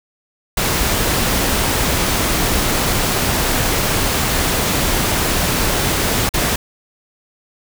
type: noise with dropouts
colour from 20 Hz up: pink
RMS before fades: -17 dBFS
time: 0.57-6.56 s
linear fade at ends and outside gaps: 5 ms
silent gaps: 6.292-6.338 s
effects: none